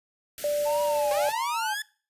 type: band-stop noise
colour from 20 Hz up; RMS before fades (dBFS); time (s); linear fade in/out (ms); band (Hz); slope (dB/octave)
white; -38; 0.38-1.32; 0; 680 to 1300; 96
type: tone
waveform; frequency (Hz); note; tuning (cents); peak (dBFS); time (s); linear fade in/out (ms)
sine; 587.3; D5; 0; -23; 0.44-1.29; 2
type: tone with vibrato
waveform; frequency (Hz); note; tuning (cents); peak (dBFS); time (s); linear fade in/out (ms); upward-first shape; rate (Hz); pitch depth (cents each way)
triangle; 880; A5; 0; -26; 0.65-1.75; 20; triangle; 1.5; 160
type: linear sweep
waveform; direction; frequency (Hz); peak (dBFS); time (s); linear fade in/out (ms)
sawtooth; up; 523.3 to 1750; -26; 1.11-1.82; 2
effects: noise-tail reverb RT60 0.4 s tail -22 dB re dry + resampled to 32000 Hz